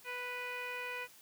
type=tone with low-pass filter; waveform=15% pulse; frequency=493.9 Hz; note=B4; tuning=in tune; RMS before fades=-41 dBFS; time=0.04-1.08 s; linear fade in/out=50 ms; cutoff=2700 Hz; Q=7.7; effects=white hiss -59 dBFS RMS until 1.21 s + high-pass 60 Hz 12 dB/octave